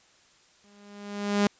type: tone with exponential growth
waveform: sawtooth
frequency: 203.9 Hz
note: G#3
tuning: 32 cents flat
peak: -15 dBFS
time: 0.64-1.47 s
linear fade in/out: 0 ms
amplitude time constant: 180 ms
effects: white hiss -60 dBFS RMS until 1.59 s + resampled to 16000 Hz